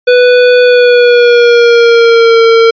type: tone with pitch glide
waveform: square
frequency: 494.6 to 456.2 Hz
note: B4 to A#4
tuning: +3 to -37 cents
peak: -3 dBFS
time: 0.07-2.71 s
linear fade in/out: 10 ms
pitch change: -140 cents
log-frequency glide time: 0.63-2.42 s
effects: resampled to 11025 Hz